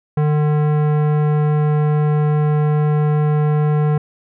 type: tone with tanh clipping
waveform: sine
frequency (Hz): 150.2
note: D3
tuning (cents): +39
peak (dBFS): -15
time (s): 0.17-3.98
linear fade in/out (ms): 5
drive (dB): 17
effects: none